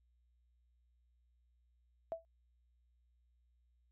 sine tone with exponential decay, 659.3 Hz, E5, in tune, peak -33 dBFS, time 2.12-2.25 s, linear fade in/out 0 ms, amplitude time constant 27 ms, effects added 60 Hz sine -70 dBFS peak until 3.91 s

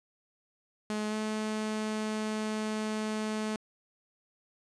sawtooth tone with pitch glide, 212.7 to 215.7 Hz, G#3 to A3, +42 to -34 cents, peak -27 dBFS, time 0.9-3.56 s, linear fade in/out 0 ms, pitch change +24 cents, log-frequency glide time 1.09-1.14 s, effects resampled to 22050 Hz + 9-bit

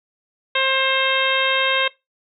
harmonic tone, 531 Hz, C5, 25 cents sharp, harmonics 1 / 2 / 3 / 4 / 5 / 6 / 7, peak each -24 / -24 / -24 / -24 / -24 / -24 / -24 dBFS, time 0.55-1.88 s, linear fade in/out 5 ms, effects noise-tail reverb RT60 0.2 s tail -20 dB re dry

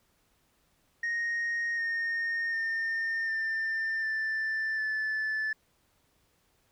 sine tone with pitch steps, 1864.7 / 1840.1 / 1815.8 / 1791.8 / 1768.2 / 1744.9 Hz, A#6 / A#6 / A#6 / A6 / A6 / A6, 0 / -23 / -46 / +31 / +8 / -15 cents, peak -26 dBFS, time 1.03-5.53 s, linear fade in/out 5 ms, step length 750 ms, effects tanh soft clip ceiling -27 dBFS + pink hiss -70 dBFS RMS until 6.71 s

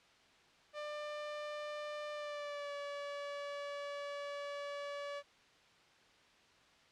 sawtooth tone with pitch glide, 596 to 572.1 Hz, D5 to D5, +25 to -45 cents, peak -37 dBFS, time 0.73-5.23 s, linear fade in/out 50 ms, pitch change -70 cents, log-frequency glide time 2.13-2.73 s, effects white hiss -65 dBFS RMS until 6.91 s + low-pass 4000 Hz 12 dB/octave

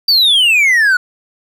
triangle exponential sweep, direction down, 4715 to 1439 Hz, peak -6 dBFS, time 0.08-0.97 s, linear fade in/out 5 ms, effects none

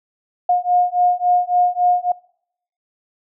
sine beating tone pair, 714 / 717.6 Hz, F5 / F5, +38 / +47 cents, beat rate 3.6 Hz, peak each -17 / -17 dBFS, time 0.49-2.12 s, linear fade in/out 5 ms, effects noise-tail reverb RT60 0.7 s tail -24 dB re dry

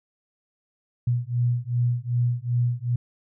sine beating tone pair, 120 / 122.6 Hz, B2 / B2, -49 / -12 cents, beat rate 2.6 Hz, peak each -24 dBFS, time 1.07-2.96 s, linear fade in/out 5 ms, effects none

